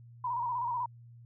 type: tone with vibrato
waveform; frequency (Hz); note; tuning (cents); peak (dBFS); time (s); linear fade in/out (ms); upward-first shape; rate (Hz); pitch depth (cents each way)
sine; 970; B5; -31; -30; 0.24-0.86; 5; square; 16; 56
effects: added 118 Hz sine -50 dBFS peak until 1.25 s